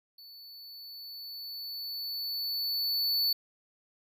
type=tone with level ramp; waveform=square; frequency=4470 Hz; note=C#8; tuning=14 cents sharp; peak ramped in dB=-49 to -25 dBFS; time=0.18-3.33 s; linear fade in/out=5 ms; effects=none